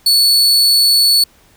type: tone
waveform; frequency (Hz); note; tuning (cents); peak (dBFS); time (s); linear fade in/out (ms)
40% pulse; 4435; C#8; 0; -7; 0.06-1.24; 5
effects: pink hiss -50 dBFS RMS until 1.56 s